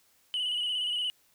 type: tone with vibrato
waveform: sine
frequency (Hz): 2960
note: F#7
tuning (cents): 0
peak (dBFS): -26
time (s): 0.34-1.1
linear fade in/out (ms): 0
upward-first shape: square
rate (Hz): 17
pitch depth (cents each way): 37
effects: tanh soft clip ceiling -26 dBFS + white hiss -66 dBFS RMS until 1.34 s